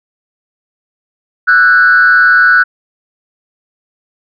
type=tone with frequency modulation; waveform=sine; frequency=1480 Hz; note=F#6; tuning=in tune; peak=-3 dBFS; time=1.47-2.64 s; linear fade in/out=20 ms; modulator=141 Hz; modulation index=0.72; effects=tanh soft clip ceiling 0 dBFS